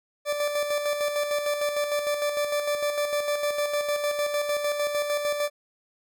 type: tone with tremolo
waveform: 40% pulse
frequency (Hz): 586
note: D5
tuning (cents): -4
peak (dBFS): -22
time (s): 0.25-5.5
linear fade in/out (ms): 50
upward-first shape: square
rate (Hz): 6.6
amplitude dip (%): 45
effects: none